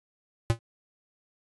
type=tone with exponential decay; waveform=square; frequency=115.3 Hz; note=A#2; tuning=19 cents flat; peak=-16 dBFS; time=0.5-0.59 s; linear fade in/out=0 ms; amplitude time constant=18 ms; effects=resampled to 24000 Hz